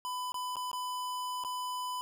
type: tone with dropouts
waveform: square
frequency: 1000 Hz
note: B5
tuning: 21 cents sharp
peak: -35 dBFS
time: 0.05-2.01 s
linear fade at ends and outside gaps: 0 ms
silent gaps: 0.32-0.343 / 0.557-0.567 / 0.715-0.731 / 1.438-1.448 s
effects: none

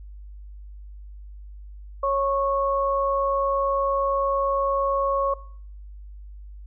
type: tone pair together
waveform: sine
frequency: 551.2 / 1100 Hz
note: C#5 / C#6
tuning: -10 / -14 cents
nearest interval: octave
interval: 1196 cents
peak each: -23 dBFS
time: 2.03-5.34 s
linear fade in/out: 5 ms
effects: noise-tail reverb RT60 0.6 s tail -20 dB re dry + added 50 Hz sine -38 dBFS peak until 6.66 s

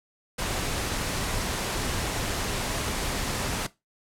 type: noise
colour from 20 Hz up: pink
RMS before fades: -29 dBFS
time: 0.38-3.67 s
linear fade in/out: 10 ms
effects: noise-tail reverb RT60 0.2 s tail -17 dB re dry + low-pass 11000 Hz 12 dB/octave

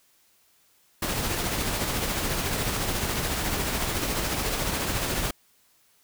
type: noise with tremolo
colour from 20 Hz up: pink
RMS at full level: -26 dBFS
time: 1.02-5.31 s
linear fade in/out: 5 ms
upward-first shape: triangle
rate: 14 Hz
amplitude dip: 40%
effects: white hiss -63 dBFS RMS until 6.03 s

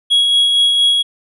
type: tone with tremolo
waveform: triangle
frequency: 3322 Hz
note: G#7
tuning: in tune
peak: -7 dBFS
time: 0.1-1.03 s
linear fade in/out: 20 ms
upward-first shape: sine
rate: 4.3 Hz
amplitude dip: 30%
effects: resampled to 24000 Hz

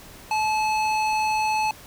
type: tone with band-pass filter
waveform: square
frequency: 863 Hz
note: A5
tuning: 34 cents flat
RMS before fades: -23 dBFS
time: 0.31-1.71 s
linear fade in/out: 2 ms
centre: 1900 Hz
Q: 0.55
effects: pink hiss -45 dBFS RMS until 1.86 s

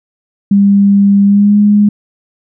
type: tone with pitch glide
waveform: sine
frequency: 200 to 206.8 Hz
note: G3 to G#3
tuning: +35 to -7 cents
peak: -4 dBFS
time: 0.51-1.89 s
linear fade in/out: 5 ms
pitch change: +58 cents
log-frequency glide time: 1.25-1.57 s
effects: none

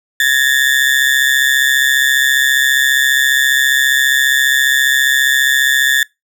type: ring-modulated tone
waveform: 35% pulse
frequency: 1760 Hz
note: A6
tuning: in tune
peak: -5 dBFS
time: 0.2-6.03 s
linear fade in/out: 2 ms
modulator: 67.4 Hz
effects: noise-tail reverb RT60 0.2 s tail -24 dB re dry

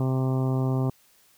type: harmonic tone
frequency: 130.81 Hz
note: C3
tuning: in tune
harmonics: 1 / 2 / 3 / 4 / 5 / 6 / 7 / 8 / 9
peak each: -23 / -29 / -33 / -39 / -38 / -41 / -43 / -43 / -45 dBFS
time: 0-0.9 s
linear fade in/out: 2 ms
effects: white hiss -60 dBFS RMS until 1.37 s

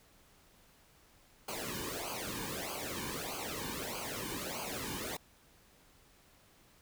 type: noise with flanger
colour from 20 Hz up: pink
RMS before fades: -40 dBFS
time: 1.48-5.17 s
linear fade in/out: 5 ms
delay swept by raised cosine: 0.54 to 1.54 ms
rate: 1.6 Hz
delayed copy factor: -0.85
effects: pink hiss -64 dBFS RMS until 6.81 s

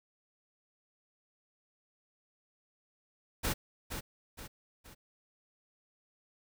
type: noise with echo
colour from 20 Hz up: pink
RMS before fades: -32 dBFS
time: 3.43-3.54 s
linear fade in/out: 20 ms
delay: 470 ms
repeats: 3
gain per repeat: -7 dB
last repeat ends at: 4.95 s
effects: none

